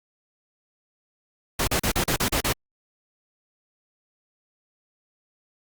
pink noise bursts, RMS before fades -23 dBFS, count 8, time 1.59-2.528 s, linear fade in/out 5 ms, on 84 ms, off 38 ms, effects Opus 48 kbps

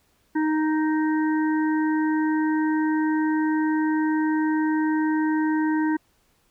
harmonic tone, 311.1 Hz, D#4, in tune, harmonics 1 / 3 / 5 / 6, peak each -20 / -30 / -34 / -36 dBFS, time 0.35-5.97 s, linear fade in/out 10 ms, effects pink hiss -65 dBFS RMS until 6.5 s

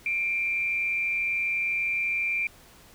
sine tone with amplitude modulation, 2366 Hz, D7, 12 cents sharp, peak -22 dBFS, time 0.06-2.47 s, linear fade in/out 2 ms, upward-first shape sine, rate 180 Hz, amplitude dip 50%, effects pink hiss -53 dBFS RMS until 2.94 s

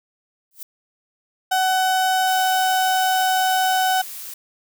violet noise with exponential growth, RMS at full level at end -29 dBFS, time 0.51-0.63 s, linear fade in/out 2 ms, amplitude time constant 25 ms
35% pulse tone, 751 Hz, F#5, 26 cents sharp, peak -15 dBFS, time 1.51-4.02 s, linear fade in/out 10 ms
blue noise, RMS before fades -34 dBFS, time 2.27-4.34 s, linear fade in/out 5 ms
effects none

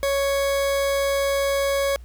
40% pulse tone, 555 Hz, C#5, 2 cents sharp, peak -19 dBFS, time 0.03-1.96 s, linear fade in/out 0 ms, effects added 60 Hz sine -38 dBFS peak until 2.04 s + pink hiss -59 dBFS RMS until 2.04 s

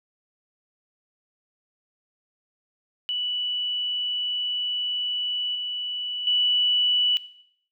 sine tone with level steps, 2959 Hz, F#7, 1 cent flat, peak -24 / -27 / -18 dBFS, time 3.09-7.17 s, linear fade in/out 0 ms, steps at 5.55 / 6.27 s, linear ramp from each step 2 ms, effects noise-tail reverb RT60 0.7 s tail -18 dB re dry

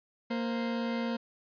40% pulse tone pair together, 232.6 / 522.6 Hz, A#3 / C5, -4 / -2 cents, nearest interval octave + major second, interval 1402 cents, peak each -30 / -37 dBFS, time 0.3-1.17 s, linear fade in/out 10 ms, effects resampled to 11025 Hz

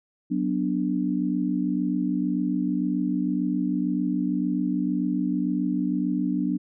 sine chord, B minor, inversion second, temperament equal, 185 / 246.9 / 293.7 Hz, F#3 / B3 / D4, 0 / 0 / 0 cents, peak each -27 / -27 / -26 dBFS, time 0.3-6.58 s, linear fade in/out 20 ms, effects none

